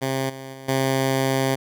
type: tone with level steps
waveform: 10% pulse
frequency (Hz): 133.5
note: C3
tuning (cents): +35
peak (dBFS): -14 / -26 / -29 / -11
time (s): 0.01-1.56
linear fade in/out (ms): 20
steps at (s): 0.29 / 0.53 / 0.68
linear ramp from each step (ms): 10
effects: none